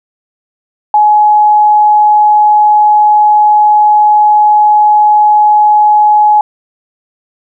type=tone; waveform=sine; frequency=843 Hz; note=G#5; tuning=26 cents sharp; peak=-3 dBFS; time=0.94-6.41 s; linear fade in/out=2 ms; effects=none